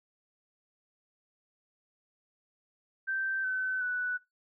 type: tone with pitch steps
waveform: sine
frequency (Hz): 1559 / 1520.8 / 1483.4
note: G6 / F#6 / F#6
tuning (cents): -10 / +47 / +4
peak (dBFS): -29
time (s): 3.07-4.18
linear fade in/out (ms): 20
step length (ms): 370
effects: noise-tail reverb RT60 0.2 s tail -21 dB re dry